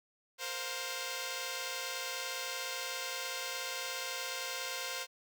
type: chord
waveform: 5% pulse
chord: Bb suspended second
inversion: none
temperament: equal with one note detuned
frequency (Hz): 466.2 / 523.3 / 707.8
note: Bb4 / C5 / F5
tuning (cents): 0 / 0 / +23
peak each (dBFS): -33 / -27 / -32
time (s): 0.38-5.07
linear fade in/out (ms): 50
effects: none